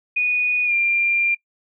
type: tone with pitch glide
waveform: sine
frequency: 2469 to 2386 Hz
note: D#7 to D7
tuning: -14 to +27 cents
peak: -16 dBFS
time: 0.16-1.35 s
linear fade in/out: 10 ms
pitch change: -59 cents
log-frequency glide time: 0.65-0.73 s
effects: noise-tail reverb RT60 0.1 s tail -21 dB re dry